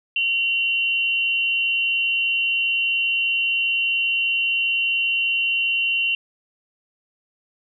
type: tone pair together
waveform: sine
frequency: 2755 / 3032 Hz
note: F7 / F#7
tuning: -24 / +42 cents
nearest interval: major second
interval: 166 cents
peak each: -19 / -26 dBFS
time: 0.16-6.15 s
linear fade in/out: 2 ms
effects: none